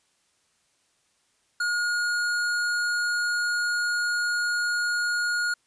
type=tone with hard clipping; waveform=sine; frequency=1435 Hz; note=F6; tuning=47 cents sharp; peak=-25 dBFS; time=1.6-5.54 s; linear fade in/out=5 ms; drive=16 dB; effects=white hiss -68 dBFS RMS until 5.66 s + resampled to 22050 Hz